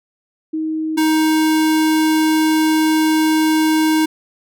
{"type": "tone pair in turn", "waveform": ["sine", "square"], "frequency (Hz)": [315.1, 313.9], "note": ["D#4", "D#4"], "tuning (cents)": [22, 15], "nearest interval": "unison", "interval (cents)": 7, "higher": "first", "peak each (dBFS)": [-18, -13], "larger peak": "second", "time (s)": [[0.53, 0.97], [0.97, 4.06]], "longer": "second", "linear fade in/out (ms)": 10, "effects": []}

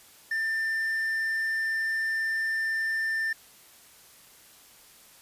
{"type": "tone", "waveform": "triangle", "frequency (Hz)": 1789, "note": "A6", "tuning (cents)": 28, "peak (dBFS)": -24, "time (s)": [0.31, 3.33], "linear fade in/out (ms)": 5, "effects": ["white hiss -54 dBFS RMS until 5.21 s", "resampled to 32000 Hz"]}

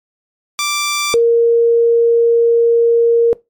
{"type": "tone pair in turn", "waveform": ["10% pulse", "sine"], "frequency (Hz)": [1174.7, 466.2], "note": ["D6", "A#4"], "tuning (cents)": [0, 0], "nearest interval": "octave + major third", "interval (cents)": 1600, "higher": "first", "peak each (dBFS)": -7, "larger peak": "neither", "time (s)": [[0.59, 1.14], [1.14, 3.33]], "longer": "second", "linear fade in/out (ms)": 0, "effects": ["noise-tail reverb RT60 0.2 s tail -21 dB re dry", "MP3 64 kbps"]}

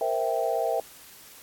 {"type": "chord", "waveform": "sine", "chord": "C dominant seventh", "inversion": "third", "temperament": "equal", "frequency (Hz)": [466.2, 523.3, 659.3, 784], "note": ["Bb4", "C5", "E5", "G5"], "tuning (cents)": [0, 0, 0, 0], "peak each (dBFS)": [-30, -31, -27, -30], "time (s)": [0.01, 0.8], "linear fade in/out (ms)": 2, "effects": ["white hiss -49 dBFS RMS until 1.42 s", "AAC 64 kbps"]}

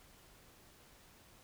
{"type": "silence", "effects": ["pink hiss -62 dBFS RMS until 1.43 s"]}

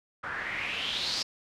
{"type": "noise with low-pass filter sweep", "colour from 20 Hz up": "white", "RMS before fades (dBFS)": -33, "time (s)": [0.23, 1.23], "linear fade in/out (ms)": 10, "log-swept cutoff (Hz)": [1400, 5100], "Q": 4.9, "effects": []}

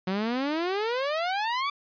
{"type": "exponential sweep", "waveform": "sawtooth", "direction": "up", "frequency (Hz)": [181.6, 1174], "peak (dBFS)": -22, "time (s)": [0.07, 1.7], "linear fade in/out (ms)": 5, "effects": ["resampled to 11025 Hz"]}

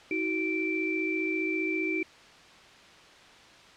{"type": "tone cluster", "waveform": "sine", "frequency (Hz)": [320.1, 375.1, 2339], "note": ["D#4", "F#4", "D7"], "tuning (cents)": [49, 24, -8], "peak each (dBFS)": [-31, -33, -30], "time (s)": [0.11, 2.03], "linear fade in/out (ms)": 2, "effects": ["white hiss -52 dBFS RMS until 3.76 s", "low-pass 4000 Hz 12 dB/octave"]}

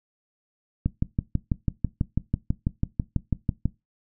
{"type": "click train", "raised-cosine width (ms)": 5, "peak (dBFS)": -10, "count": 18, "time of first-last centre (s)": [0.86, 3.656], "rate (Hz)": 6.08, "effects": ["noise-tail reverb RT60 0.2 s tail -19 dB re dry"]}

